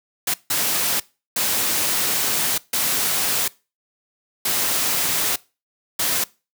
white noise bursts at uneven times, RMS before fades -21 dBFS, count 6, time 0.27-0.34 / 0.5-1 / 1.36-2.58 / 2.73-3.48 / 4.45-5.36 / 5.99-6.24 s, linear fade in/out 5 ms, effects noise-tail reverb RT60 0.3 s tail -22 dB re dry + high-pass 100 Hz 12 dB/octave

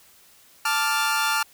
sawtooth chord, D minor, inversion second, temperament equal, 880 / 1174.7 / 1396.9 Hz, A5 / D6 / F6, 0 / 0 / 0 cents, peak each -22 / -24 / -20 dBFS, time 0.65-1.43 s, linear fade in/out 5 ms, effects white hiss -54 dBFS RMS until 1.53 s

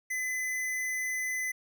square tone, 2019 Hz, B6, 38 cents sharp, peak -31 dBFS, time 0.1-1.52 s, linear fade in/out 10 ms, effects none

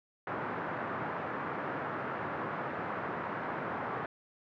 white band-pass noise, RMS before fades -37 dBFS, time 0.27-4.06 s, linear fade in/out 2 ms, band 110 to 1500 Hz, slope 24 dB/octave, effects none

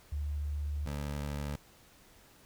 sine / 20% pulse tone pair in turn, 73.4 / 72.39 Hz, D2 / D2, 0 / -24 cents, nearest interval unison, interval 24 cents, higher first, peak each -32 / -30 dBFS, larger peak second, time 0.12-0.86 / 0.86-1.56 s, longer first, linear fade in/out 5 ms, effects pink hiss -60 dBFS RMS until 2.45 s

